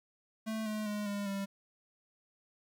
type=tone with pitch steps; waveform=square; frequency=220 / 214.1 / 208.4 / 202.8 / 197.36 Hz; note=A3 / A3 / G#3 / G#3 / G3; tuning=0 / -47 / +6 / -41 / +12 cents; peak=-35 dBFS; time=0.46-1.46 s; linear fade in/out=20 ms; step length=200 ms; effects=12-bit